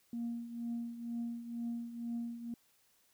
sine tone with tremolo, 234.8 Hz, A#3, 13 cents sharp, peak -33 dBFS, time 0.13-2.54 s, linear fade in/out 2 ms, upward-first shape triangle, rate 2.1 Hz, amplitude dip 75%, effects tanh soft clip ceiling -32 dBFS + white hiss -71 dBFS RMS until 3.13 s

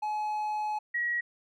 triangle / sine tone pair in turn, 849 / 1910.4 Hz, G#5 / A#6, +38 / +42 cents, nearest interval octave + major second, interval 1404 cents, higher second, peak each -27 dBFS, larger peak neither, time 0.02-0.79 / 0.94-1.21 s, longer first, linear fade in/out 10 ms, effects none

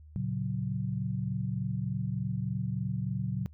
sine chord, F# major, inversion first, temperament equal with one note detuned, 115.27 / 138.59 / 185 Hz, A#2 / C#3 / F#3, -19 / 0 / 0 cents, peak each -34 dBFS, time 0.16-3.46 s, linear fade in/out 0 ms, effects noise-tail reverb RT60 0.1 s tail -24 dB re dry + added 76 Hz sine -49 dBFS peak until 3.53 s

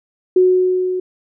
sine tone with level ramp, 367.7 Hz, F#4, 11 cents flat, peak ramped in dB -7 to -18 dBFS, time 0.36-1 s, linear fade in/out 5 ms, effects none

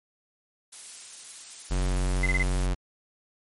blue noise, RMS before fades -40 dBFS, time 0.72-2.67 s, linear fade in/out 10 ms
square tone, 46 Hz, F#1, 9 cents flat, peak -24 dBFS, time 1.7-2.75 s, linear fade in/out 20 ms
sine tone bursts, 2048 Hz, C7, 38 cents flat, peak -23 dBFS, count 4, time 2.23-2.429 s, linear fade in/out 5 ms, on 34 ms, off 21 ms
effects MP3 48 kbps

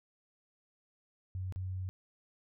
sine tone with dropouts, 93.1 Hz, F#2, 11 cents sharp, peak -35 dBFS, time 1.35-1.89 s, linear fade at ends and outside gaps 0 ms, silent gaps 1.524-1.56 s, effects none

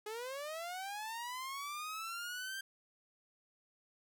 sawtooth linear sweep, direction up, 415.3 to 1589 Hz, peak -37 dBFS, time 0.06-2.61 s, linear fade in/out 5 ms, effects none

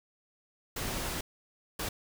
pink noise bursts at uneven times, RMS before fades -35 dBFS, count 2, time 0.76-1.21 / 1.79-1.89 s, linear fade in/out 5 ms, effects none

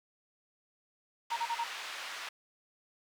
white band-pass noise, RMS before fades -42 dBFS, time 1.3-2.29 s, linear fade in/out 5 ms, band 920 to 3000 Hz, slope 12 dB/octave
sine tone bursts, 932.3 Hz, A#5, in tune, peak -30 dBFS, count 4, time 1.31-1.642 s, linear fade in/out 10 ms, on 56 ms, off 36 ms
effects none

